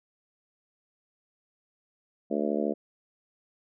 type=harmonic tone; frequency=73.42 Hz; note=D2; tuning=in tune; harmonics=3 / 4 / 5 / 6 / 7 / 8 / 9; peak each=-31 / -32 / -33 / -34 / -34 / -35 / -36 dBFS; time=2.3-2.74 s; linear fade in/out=20 ms; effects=none